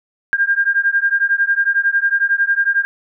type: beating tone pair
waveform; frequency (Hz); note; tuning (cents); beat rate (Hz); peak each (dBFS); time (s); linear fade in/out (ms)
sine; 1600 / 1611; G6 / G6; +35 / +47; 11; -16; 0.33-2.85; 0
effects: none